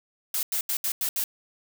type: noise bursts at uneven times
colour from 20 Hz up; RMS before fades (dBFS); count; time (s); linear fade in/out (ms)
blue; -27; 6; 0.34-0.43 / 0.52-0.61 / 0.69-0.77 / 0.84-0.92 / 1.01-1.09 / 1.16-1.24; 2
effects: none